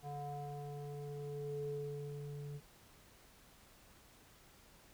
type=tone with low-pass filter sweep; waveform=square; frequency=144.6 Hz; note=D3; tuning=27 cents flat; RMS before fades=-44 dBFS; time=0.02-2.61 s; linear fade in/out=50 ms; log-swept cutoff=790 to 310 Hz; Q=6.1; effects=pink hiss -63 dBFS RMS until 4.93 s